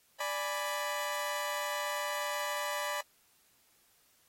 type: chord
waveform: 20% pulse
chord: G# diminished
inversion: second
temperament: equal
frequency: 587.3 / 830.6 / 987.8 Hz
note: D5 / G#5 / B5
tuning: 0 / 0 / 0 cents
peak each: -31 / -36 / -32 dBFS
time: 0.2-3.01 s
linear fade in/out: 5 ms
effects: white hiss -68 dBFS RMS until 4.28 s + AAC 48 kbps